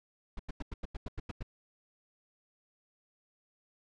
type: noise bursts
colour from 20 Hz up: brown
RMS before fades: -37 dBFS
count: 10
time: 0.37-1.429 s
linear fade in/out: 5 ms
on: 24 ms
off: 91 ms
effects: low-pass 5000 Hz 12 dB/octave